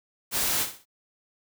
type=noise with echo; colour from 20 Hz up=white; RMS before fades=-26 dBFS; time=0.31-0.67 s; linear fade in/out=50 ms; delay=62 ms; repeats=3; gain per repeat=-10 dB; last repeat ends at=0.856 s; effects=none